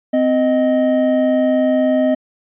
triangle tone pair together, 258.2 / 622.3 Hz, C4 / D#5, -23 / 0 cents, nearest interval octave + minor third, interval 1523 cents, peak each -13 dBFS, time 0.13-2.15 s, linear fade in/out 10 ms, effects resampled to 8000 Hz

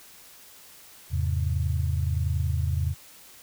sine chord, E augmented, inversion none, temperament equal with one note detuned, 82.41 / 103.83 / 133.72 Hz, E2 / G#2 / B#2, 0 / 0 / +38 cents, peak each -25 / -30 / -29 dBFS, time 1.1-2.95 s, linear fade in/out 50 ms, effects white hiss -50 dBFS RMS until 3.42 s

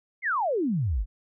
sine exponential sweep, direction down, 2217 to 40.83 Hz, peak -23 dBFS, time 0.22-1.06 s, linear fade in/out 50 ms, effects none

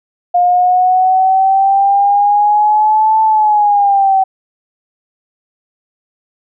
sine exponential two-way sweep, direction up then down, 707 to 880 to 762 Hz, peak -7 dBFS, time 0.34-4.24 s, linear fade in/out 10 ms, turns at 3.22 s, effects none

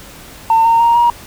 sine tone with pitch steps, 903 / 918.3 / 933.8 / 949.5 Hz, A5 / A#5 / A#5 / A#5, +45 / -26 / +3 / +32 cents, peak -6 dBFS, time 0.5-1.1 s, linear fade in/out 2 ms, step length 150 ms, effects tanh soft clip ceiling -4 dBFS + pink hiss -36 dBFS RMS until 1.26 s

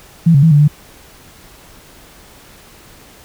sine tone with pitch steps, 166.7 / 139 / 162.4 / 146 / 148.2 Hz, E3 / C#3 / E3 / D3 / D3, +20 / +5 / -26 / -10 / +16 cents, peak -5 dBFS, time 0.26-0.68 s, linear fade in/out 10 ms, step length 84 ms, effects pink hiss -42 dBFS RMS until 3.24 s

